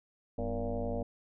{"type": "tone with frequency modulation", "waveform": "sine", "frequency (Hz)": 246.9, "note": "B3", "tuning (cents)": 0, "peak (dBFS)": -31, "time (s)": [0.38, 1.03], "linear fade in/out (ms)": 5, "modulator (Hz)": 111, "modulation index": 3.8, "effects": []}